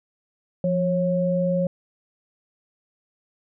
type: tone pair together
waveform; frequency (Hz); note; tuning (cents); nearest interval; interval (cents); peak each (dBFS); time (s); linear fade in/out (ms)
sine; 174.61 / 546.6; F3 / C#5; 0 / -24; octave + minor sixth; 1976; -22; 0.64-1.67; 2
effects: none